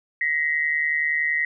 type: tone pair together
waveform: sine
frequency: 1888.5 / 2039 Hz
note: A#6 / C7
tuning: +22 / -45 cents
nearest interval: minor second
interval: 133 cents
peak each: -22 / -24 dBFS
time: 0.21-1.45 s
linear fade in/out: 2 ms
effects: none